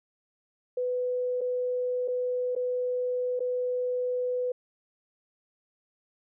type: tone with dropouts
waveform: sine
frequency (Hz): 498.1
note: B4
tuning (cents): +15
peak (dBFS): -26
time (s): 0.77-4.52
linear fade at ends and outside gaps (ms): 5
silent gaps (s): 1.409-1.413 / 2.078-2.082 / 2.552-2.562 / 3.394-3.403
effects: none